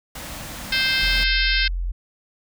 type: band-stop noise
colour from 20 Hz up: pink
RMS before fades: -34 dBFS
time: 0.15-1.24 s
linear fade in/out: 5 ms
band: 340 to 480 Hz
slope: 96 dB/octave
type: harmonic tone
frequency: 523.3 Hz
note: C5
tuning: in tune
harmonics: 3 / 4 / 5 / 6 / 7 / 8 / 9 / 10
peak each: -24 / -25 / -26 / -27 / -27 / -28 / -29 / -29 dBFS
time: 0.72-1.68 s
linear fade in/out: 5 ms
type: tone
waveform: sine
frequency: 43.65 Hz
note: F1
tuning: in tune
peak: -22 dBFS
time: 1.02-1.92 s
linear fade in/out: 10 ms
effects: none